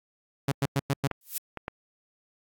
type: tone bursts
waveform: sawtooth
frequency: 138.59 Hz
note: C#3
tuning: in tune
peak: -19 dBFS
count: 5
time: 0.48-1.075 s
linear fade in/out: 5 ms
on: 39 ms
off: 100 ms
type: clicks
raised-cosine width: 0.5 ms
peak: -25 / -17 / -20 / -17 dBFS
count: 4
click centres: 0.931 / 1.113 / 1.573 / 1.681 s
type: noise with exponential growth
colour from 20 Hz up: violet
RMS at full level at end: -25 dBFS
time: 1.21-1.38 s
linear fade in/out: 2 ms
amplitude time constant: 36 ms
effects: AAC 64 kbps